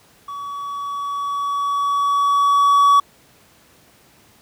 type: tone with level ramp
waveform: triangle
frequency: 1134 Hz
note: C#6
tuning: 39 cents sharp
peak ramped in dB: -26 to -7 dBFS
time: 0.28-3 s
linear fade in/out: 5 ms
effects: pink hiss -52 dBFS RMS until 4.41 s + high-pass 80 Hz 12 dB/octave

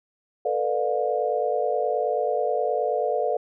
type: chord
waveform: sine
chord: B half-diminished seventh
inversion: third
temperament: just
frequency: 444.5 / 493.9 / 592.7 / 711.2 Hz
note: A4 / B4 / D5 / F5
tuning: +18 / 0 / +16 / +31 cents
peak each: -27 dBFS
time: 0.45-3.37 s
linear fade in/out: 5 ms
effects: none

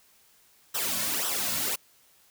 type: noise with flanger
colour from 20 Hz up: white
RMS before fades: -29 dBFS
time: 0.74-1.76 s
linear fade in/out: 10 ms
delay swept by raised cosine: 0.43 to 2.53 ms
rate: 1.9 Hz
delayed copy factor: -0.75
effects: white hiss -61 dBFS RMS until 2.3 s

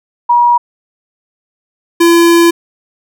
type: tone pair in turn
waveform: sine / square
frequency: 959 / 339.1 Hz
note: A#5 / E4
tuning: +49 / +49 cents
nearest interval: octave + tritone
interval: 1800 cents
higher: first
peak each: -5 dBFS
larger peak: neither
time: 0.29-0.58 / 2-2.51 s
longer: second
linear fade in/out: 10 ms
effects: none

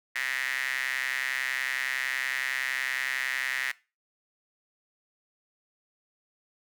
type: tone with high-pass filter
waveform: square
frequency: 65.41 Hz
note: C2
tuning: in tune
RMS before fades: -31 dBFS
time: 0.15-3.72 s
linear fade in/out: 10 ms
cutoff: 1900 Hz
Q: 6
effects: noise-tail reverb RT60 0.3 s tail -20 dB re dry

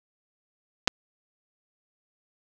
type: clicks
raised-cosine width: 0.2 ms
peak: -4 dBFS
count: 2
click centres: 0.875 / 0.879 s
effects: none

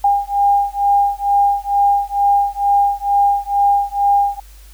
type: beating tone pair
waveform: sine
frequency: 805 / 807.2 Hz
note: G5 / G#5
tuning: +46 / -49 cents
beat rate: 2.2 Hz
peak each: -15 dBFS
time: 0.04-4.4 s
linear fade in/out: 5 ms
effects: added 50 Hz sine -38 dBFS peak until 4.73 s + white hiss -48 dBFS RMS until 4.73 s

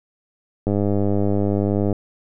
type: click train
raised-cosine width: 2 ms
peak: -8 dBFS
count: 128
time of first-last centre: 0.67-1.927 s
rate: 101 Hz
effects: none

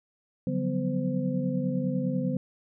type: tone cluster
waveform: sine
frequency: 144.3 / 178.6 / 188.6 / 249.3 / 516 Hz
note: D3 / F3 / F#3 / B3 / C5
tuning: -30 / +39 / +33 / +16 / -24 cents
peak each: -32 / -33 / -31 / -30 / -35 dBFS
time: 0.47-2.37 s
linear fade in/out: 2 ms
effects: none

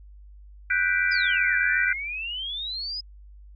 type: chord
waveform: sine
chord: G major seventh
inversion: third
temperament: equal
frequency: 1480 / 1568 / 1975.5 / 2349 Hz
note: F#6 / G6 / B6 / D7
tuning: 0 / 0 / 0 / 0 cents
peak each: -24 / -26 / -28 / -27 dBFS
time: 0.7-1.93 s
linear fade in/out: 5 ms
type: exponential two-way sweep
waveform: sine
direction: down then up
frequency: 5110 to 1568 to 5110 Hz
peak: -29 dBFS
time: 1.11-3.01 s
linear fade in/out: 10 ms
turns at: 1.58 s
effects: added 50 Hz sine -44 dBFS peak until 3.55 s

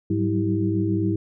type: tone cluster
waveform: sine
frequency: 104 / 184 / 191.2 / 324.2 / 388.5 Hz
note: G#2 / F#3 / G3 / E4 / G4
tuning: +3 / -9 / -43 / -29 / -16 cents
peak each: -24 / -30 / -29 / -23 / -31 dBFS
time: 0.1-1.16 s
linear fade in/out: 5 ms
effects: none

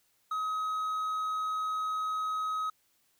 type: tone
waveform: triangle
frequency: 1269 Hz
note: D#6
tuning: 34 cents sharp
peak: -28 dBFS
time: 0.31-2.7 s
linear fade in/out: 5 ms
effects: white hiss -71 dBFS RMS until 3.19 s

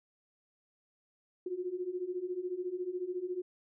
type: beating tone pair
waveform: sine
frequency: 352.8 / 366.8 Hz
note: F4 / F#4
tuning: +18 / -15 cents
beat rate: 14 Hz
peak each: -39 / -36 dBFS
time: 1.46-3.42 s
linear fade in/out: 5 ms
effects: none

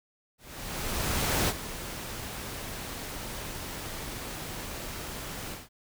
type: noise with ADSR envelope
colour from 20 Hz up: pink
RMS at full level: -26 dBFS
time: 0.38-5.69 s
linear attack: 1100 ms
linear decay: 49 ms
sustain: -12 dB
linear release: 180 ms
effects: none

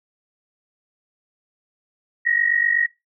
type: tone pair together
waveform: sine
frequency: 1870 / 1918.1 Hz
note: A#6 / A#6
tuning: +5 / +49 cents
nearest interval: unison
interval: 44 cents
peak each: -19 / -20 dBFS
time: 2.25-2.87 s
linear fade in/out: 20 ms
effects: noise-tail reverb RT60 0.2 s tail -21 dB re dry

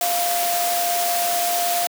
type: tone in noise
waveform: sine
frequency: 698.5 Hz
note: F5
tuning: in tune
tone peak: -21 dBFS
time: 0.01-1.87 s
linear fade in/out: 2 ms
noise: white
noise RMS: -24 dBFS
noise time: 0.01-1.87 s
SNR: 0 dB
effects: high-pass 300 Hz 12 dB/octave

